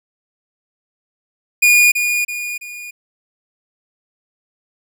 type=tone with echo; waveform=45% pulse; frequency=2441 Hz; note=D#7; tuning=34 cents flat; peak=-8 dBFS; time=1.62-1.92 s; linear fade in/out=10 ms; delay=330 ms; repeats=3; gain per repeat=-7 dB; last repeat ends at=2.91 s; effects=none